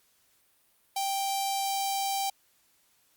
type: tone with notch filter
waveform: sawtooth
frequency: 784 Hz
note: G5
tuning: in tune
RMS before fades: -30 dBFS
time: 0.96-2.3 s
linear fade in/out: 5 ms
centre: 1600 Hz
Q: 0.51
effects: white hiss -67 dBFS RMS until 3.16 s + Opus 48 kbps